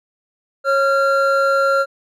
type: tone pair together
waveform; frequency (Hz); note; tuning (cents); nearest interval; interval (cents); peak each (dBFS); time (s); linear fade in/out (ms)
triangle; 547.7 / 1379; C#5 / F6; -21 / -22; octave + major third; 1599; -14; 0.64-1.86; 50
effects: none